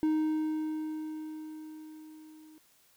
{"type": "tone with level ramp", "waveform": "triangle", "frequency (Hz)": 311.1, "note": "D#4", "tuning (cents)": 0, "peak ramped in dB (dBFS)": [-22, -50], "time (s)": [0.03, 2.58], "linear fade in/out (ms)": 0, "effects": ["white hiss -65 dBFS RMS until 2.96 s"]}